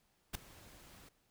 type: noise with ADSR envelope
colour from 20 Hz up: pink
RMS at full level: -36 dBFS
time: 0.33-1.09 s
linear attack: 21 ms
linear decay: 4 ms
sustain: -22 dB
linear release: 6 ms
effects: pink hiss -75 dBFS RMS until 1.3 s